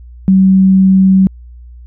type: tone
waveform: sine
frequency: 190.4 Hz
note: F#3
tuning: 50 cents sharp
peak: -4 dBFS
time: 0.28-1.27 s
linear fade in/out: 0 ms
effects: added 60 Hz sine -31 dBFS peak until 1.86 s